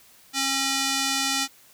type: tone with band-pass filter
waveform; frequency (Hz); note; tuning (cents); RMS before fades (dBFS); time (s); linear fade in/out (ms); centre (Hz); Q
square; 271.1; C#4; -38; -25; 0.33-1.48; 50; 5400; 0.83
effects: white hiss -54 dBFS RMS until 1.73 s